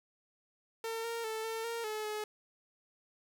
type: tone with pitch steps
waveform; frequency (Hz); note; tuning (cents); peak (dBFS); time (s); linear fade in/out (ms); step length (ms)
sawtooth; 452.6 / 462.7 / 440.8 / 449.3 / 463.6 / 429.6 / 425; A4 / A#4 / A4 / A4 / A#4 / A4 / G#4; +49 / -13 / +3 / +36 / -10 / -41 / +40; -32; 0.84-2.24; 2; 200
effects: none